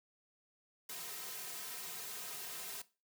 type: noise with comb filter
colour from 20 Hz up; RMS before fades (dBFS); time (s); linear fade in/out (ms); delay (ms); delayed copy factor
white; -45; 0.89-2.82; 5; 3.5; -0.9
effects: noise-tail reverb RT60 0.3 s tail -18 dB re dry + high-pass 200 Hz 12 dB/octave